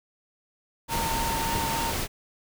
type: tone with vibrato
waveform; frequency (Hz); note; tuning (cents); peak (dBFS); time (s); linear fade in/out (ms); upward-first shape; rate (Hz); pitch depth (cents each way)
triangle; 912; A#5; -38; -27; 0.88-1.94; 50; sine; 3.4; 13
type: noise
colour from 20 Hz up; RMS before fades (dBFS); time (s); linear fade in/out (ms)
pink; -29; 0.88-2.08; 50
effects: none